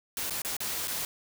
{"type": "noise with dropouts", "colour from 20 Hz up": "white", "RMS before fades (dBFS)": -33, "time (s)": [0.17, 1.05], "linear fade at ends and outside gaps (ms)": 1, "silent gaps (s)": [[0.298, 0.307], [0.419, 0.448], [0.567, 0.604], [0.874, 0.88]], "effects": []}